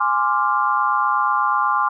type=chord; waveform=sine; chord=D half-diminished seventh; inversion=second; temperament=equal; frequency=830.6 / 1046.5 / 1174.7 / 1396.9 Hz; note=Ab5 / C6 / D6 / F6; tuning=0 / 0 / 0 / 0 cents; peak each=-23 / -20 / -20 / -24 dBFS; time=0-1.89 s; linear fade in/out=10 ms; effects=none